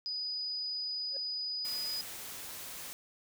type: tone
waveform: sine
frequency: 4964 Hz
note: D#8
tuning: 5 cents flat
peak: -34 dBFS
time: 0.06-2.01 s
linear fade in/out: 0 ms
type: tone with exponential growth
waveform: triangle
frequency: 548 Hz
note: C#5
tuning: 20 cents flat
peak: -38 dBFS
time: 1.09-1.17 s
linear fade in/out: 2 ms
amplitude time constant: 16 ms
type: noise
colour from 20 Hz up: white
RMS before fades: -44 dBFS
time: 1.65-2.93 s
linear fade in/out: 0 ms
effects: none